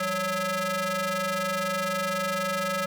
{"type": "ring-modulated tone", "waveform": "sawtooth", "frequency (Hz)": 366.4, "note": "F#4", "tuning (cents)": -17, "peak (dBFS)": -19, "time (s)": [0, 2.86], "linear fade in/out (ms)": 5, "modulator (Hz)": 928, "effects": []}